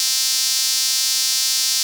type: tone with high-pass filter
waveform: sawtooth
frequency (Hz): 261.6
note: C4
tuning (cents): 0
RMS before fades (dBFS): -19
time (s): 0-1.83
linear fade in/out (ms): 2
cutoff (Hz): 5000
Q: 2.3
effects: none